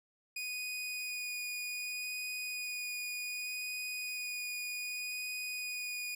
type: tone with vibrato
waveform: sawtooth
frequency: 2471 Hz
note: D#7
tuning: 13 cents flat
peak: -34 dBFS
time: 0.36-6.15 s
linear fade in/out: 5 ms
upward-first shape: sine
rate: 0.65 Hz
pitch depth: 9 cents each way
effects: none